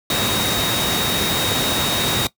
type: tone in noise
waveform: sine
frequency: 3753 Hz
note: A#7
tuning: 11 cents sharp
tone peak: -22 dBFS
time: 0.1-2.27 s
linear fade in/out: 2 ms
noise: pink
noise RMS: -20 dBFS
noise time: 0.1-2.27 s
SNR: -5 dB
effects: noise-tail reverb RT60 0.1 s tail -19 dB re dry + high-pass 100 Hz 12 dB/octave